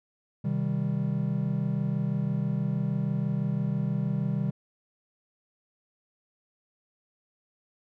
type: chord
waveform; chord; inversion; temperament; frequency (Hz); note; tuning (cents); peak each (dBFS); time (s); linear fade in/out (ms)
triangle; C minor; none; just; 130.81 / 156.98 / 196.22; C3 / Eb3 / G3; 0 / +16 / +2; -28; 0.44-4.51; 10
effects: none